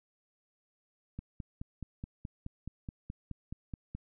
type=click train; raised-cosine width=5 ms; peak=-27 dBFS; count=14; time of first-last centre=1.19-3.95 s; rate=4.71 Hz; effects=none